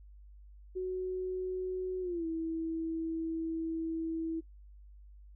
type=tone with pitch glide; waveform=sine; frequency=370 to 325.8 Hz; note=F#4 to E4; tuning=0 to -20 cents; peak=-32 dBFS; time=0.75-4.41 s; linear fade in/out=20 ms; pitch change=-220 cents; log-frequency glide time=2.01-2.26 s; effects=noise-tail reverb RT60 0.1 s tail -18 dB re dry + added 50 Hz sine -51 dBFS peak until 5.35 s